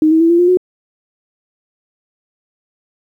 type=tone with pitch steps; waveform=sine; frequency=311.1 / 321.1 / 331.5 / 342.2 / 353.3 / 364.7 Hz; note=D#4 / E4 / E4 / F4 / F4 / F#4; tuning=0 / -45 / +10 / -35 / +20 / -25 cents; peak=-7 dBFS; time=0.02-0.572 s; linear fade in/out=2 ms; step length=92 ms; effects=8-bit